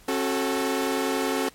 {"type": "chord", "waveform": "sawtooth", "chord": "F# minor", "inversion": "second", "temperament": "equal with one note detuned", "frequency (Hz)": [270.1, 370, 440], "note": ["C#4", "F#4", "A4"], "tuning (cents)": [-45, 0, 0], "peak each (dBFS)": [-23, -25, -24], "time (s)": [0.08, 1.49], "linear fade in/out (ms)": 5, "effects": ["pink hiss -53 dBFS RMS until 1.54 s", "MP3 64 kbps"]}